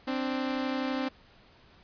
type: tone pair together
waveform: sawtooth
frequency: 261.6 / 293.6 Hz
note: C4 / D4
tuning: 0 / 0 cents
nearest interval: major second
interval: 200 cents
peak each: -26 / -31 dBFS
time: 0.07-1.09 s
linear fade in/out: 10 ms
effects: pink hiss -58 dBFS RMS until 1.83 s + resampled to 11025 Hz